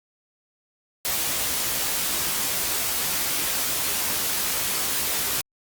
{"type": "noise with comb filter", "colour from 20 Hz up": "white", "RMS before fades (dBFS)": -25, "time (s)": [1.05, 5.41], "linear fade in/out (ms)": 0, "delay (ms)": 15, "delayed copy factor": 0.55, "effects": ["Opus 48 kbps"]}